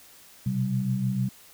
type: tone cluster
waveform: sine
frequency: 123 / 129.6 / 193.4 Hz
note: B2 / C3 / G3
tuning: -7 / -16 / -23 cents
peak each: -32 / -27 / -27 dBFS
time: 0.46-1.29 s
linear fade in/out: 5 ms
effects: white hiss -52 dBFS RMS until 1.53 s